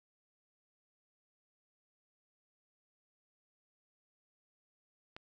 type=click; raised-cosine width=0.3 ms; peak=-30 dBFS; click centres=5.165 s; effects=none